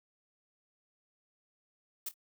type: noise with echo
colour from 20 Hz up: blue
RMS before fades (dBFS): -37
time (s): 2.06-2.09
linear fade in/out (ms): 5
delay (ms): 26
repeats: 2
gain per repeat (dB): -15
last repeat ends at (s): 2.142
effects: none